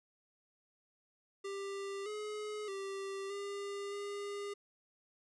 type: tone with pitch steps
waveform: square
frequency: 395.4 / 422.7 / 391.3 / 401.5 / 405.5 Hz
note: G4 / G#4 / G4 / G4 / G#4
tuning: +15 / +31 / -3 / +41 / -41 cents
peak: -40 dBFS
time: 1.44-4.54 s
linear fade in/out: 10 ms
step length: 620 ms
effects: resampled to 22050 Hz